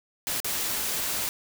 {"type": "noise with dropouts", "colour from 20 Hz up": "white", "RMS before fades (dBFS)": -29, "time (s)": [0.27, 1.29], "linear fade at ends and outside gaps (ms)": 0, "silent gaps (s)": [0.402, 0.445], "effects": []}